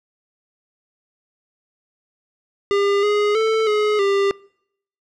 square tone with pitch steps, 401.8 / 415.4 / 442.2 / 422.1 / 397 Hz, G4 / G#4 / A4 / G#4 / G4, +43 / 0 / +9 / +28 / +22 cents, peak -16 dBFS, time 2.71-4.31 s, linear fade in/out 0 ms, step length 320 ms, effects noise-tail reverb RT60 0.7 s tail -25 dB re dry + low-pass 4000 Hz 12 dB/octave

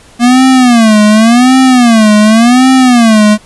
square tone with vibrato, 234.8 Hz, A#3, 13 cents sharp, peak -3 dBFS, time 0.19-3.38 s, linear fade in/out 50 ms, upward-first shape sine, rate 0.89 Hz, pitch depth 190 cents each way, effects pink hiss -39 dBFS RMS until 3.45 s + resampled to 24000 Hz

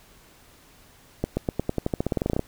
accelerating click train, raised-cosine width 2 ms, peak -10 dBFS, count 18, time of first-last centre 1.24-2.394 s, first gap 130 ms, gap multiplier 0.91, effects pink hiss -54 dBFS RMS until 2.47 s

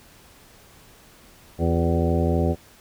harmonic tone with a mistuned harmonic, 83.9 Hz, E2, 31 cents sharp, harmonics 1 / 2 / 3 / 4 / 5 / 6 / 7 / 9, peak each -22 / -25 / -27 / -28 / -29 / -30 / -30 / -32 dBFS, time 1.58-2.56 s, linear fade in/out 50 ms, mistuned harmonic 4, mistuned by +58 cents, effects pink hiss -51 dBFS RMS until 2.8 s

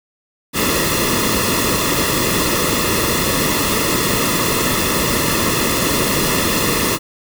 pink noise with comb filter, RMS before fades -17 dBFS, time 0.53-6.99 s, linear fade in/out 50 ms, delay 1.3 ms, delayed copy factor -0.75, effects none

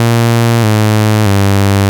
sawtooth tone with pitch steps, 116.54 / 107.49 / 99.14 Hz, A#2 / A2 / G2, 0 / -40 / +20 cents, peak -3 dBFS, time 0-1.89 s, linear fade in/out 0 ms, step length 630 ms, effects none

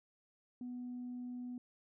sine tone, 246.9 Hz, B3, in tune, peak -40 dBFS, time 0.61-1.58 s, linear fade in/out 2 ms, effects tanh soft clip ceiling -38 dBFS

